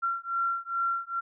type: beating tone pair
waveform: sine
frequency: 1367 / 1369.4 Hz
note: F6 / F6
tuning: -37 / -34 cents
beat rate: 2.4 Hz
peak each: -30 dBFS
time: 0.02-1.21 s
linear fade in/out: 20 ms
effects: none